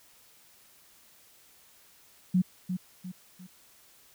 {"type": "tone with echo", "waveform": "sine", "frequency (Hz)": 182.9, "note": "F#3", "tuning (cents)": -20, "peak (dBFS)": -20, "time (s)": [2.34, 2.42], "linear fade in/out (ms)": 10, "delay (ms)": 350, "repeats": 3, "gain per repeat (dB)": -8, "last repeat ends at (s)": 3.47, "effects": ["white hiss -59 dBFS RMS until 4.14 s"]}